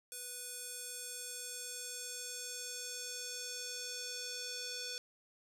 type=tone with band-pass filter sweep; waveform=square; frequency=493.9 Hz; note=B4; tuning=in tune; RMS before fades=-44 dBFS; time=0.12-4.98 s; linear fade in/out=0 ms; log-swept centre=9600 to 5300 Hz; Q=2; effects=none